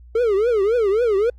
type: tone with vibrato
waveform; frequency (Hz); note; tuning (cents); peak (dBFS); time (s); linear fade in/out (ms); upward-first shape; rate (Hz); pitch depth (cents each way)
triangle; 435.5; A4; -18; -13; 0.15-1.3; 5; triangle; 3.7; 250
effects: added 60 Hz sine -41 dBFS peak until 1.38 s + Opus 48 kbps